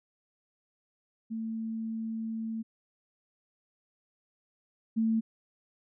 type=tone pair in turn; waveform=sine; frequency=223.7 / 223.7 Hz; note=A3 / A3; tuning=+29 / +29 cents; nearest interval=unison; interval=0 cents; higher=neither; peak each=-32 / -24 dBFS; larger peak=second; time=1.3-2.63 / 4.96-5.21 s; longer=first; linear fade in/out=20 ms; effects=none